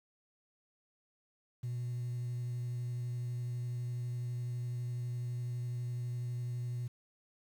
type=tone with vibrato; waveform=sine; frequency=121.7 Hz; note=B2; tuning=25 cents flat; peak=-33 dBFS; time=1.63-6.88 s; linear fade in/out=10 ms; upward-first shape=square; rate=12 Hz; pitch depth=9 cents each way; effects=tanh soft clip ceiling -33 dBFS + 10-bit